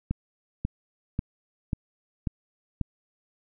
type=click train; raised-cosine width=5 ms; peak=-14 dBFS; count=6; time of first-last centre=0.11-2.813 s; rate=1.85 Hz; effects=none